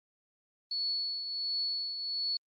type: tone with tremolo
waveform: sine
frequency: 4411 Hz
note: C#8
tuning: 9 cents flat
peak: -29 dBFS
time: 0.71-2.37 s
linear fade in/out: 2 ms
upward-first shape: triangle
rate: 1.4 Hz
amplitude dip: 55%
effects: Opus 24 kbps